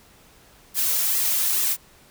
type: noise with flanger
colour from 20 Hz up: blue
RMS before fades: -22 dBFS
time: 0.74-1.77 s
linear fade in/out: 50 ms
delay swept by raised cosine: 1.3 to 2.8 ms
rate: 2.3 Hz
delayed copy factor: -0.6
effects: pink hiss -53 dBFS RMS until 2.1 s